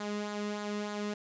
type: tone with flanger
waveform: sawtooth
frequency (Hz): 207.7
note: G#3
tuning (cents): 0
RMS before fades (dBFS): -36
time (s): 0-1.14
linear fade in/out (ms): 5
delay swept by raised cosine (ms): 0.35 to 1.32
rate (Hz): 3.3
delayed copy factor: -0.5
effects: resampled to 16000 Hz